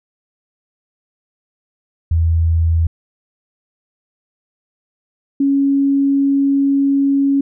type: tone pair in turn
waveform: sine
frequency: 82.41 / 277.2 Hz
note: E2 / C#4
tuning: 0 / 0 cents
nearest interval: octave + major sixth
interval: 2100 cents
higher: second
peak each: -11 dBFS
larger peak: neither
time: 2.11-2.87 / 5.4-7.41 s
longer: second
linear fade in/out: 5 ms
effects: none